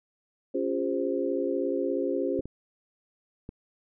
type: chord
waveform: sine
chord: Db major seventh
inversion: none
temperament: equal with one note detuned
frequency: 277.2 / 349.2 / 405.8 / 523.3 Hz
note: Db4 / F4 / Ab4 / C5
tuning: 0 / 0 / -40 / 0 cents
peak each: -31 dBFS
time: 0.54-2.41 s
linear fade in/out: 10 ms
type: clicks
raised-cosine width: 3 ms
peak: -25 dBFS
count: 3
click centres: 2.392 / 2.456 / 3.491 s
effects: none